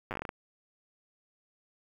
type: slowing click train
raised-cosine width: 0.5 ms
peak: -21 dBFS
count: 10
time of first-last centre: 0.11-0.291 s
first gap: 8 ms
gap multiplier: 1.22
effects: 9-bit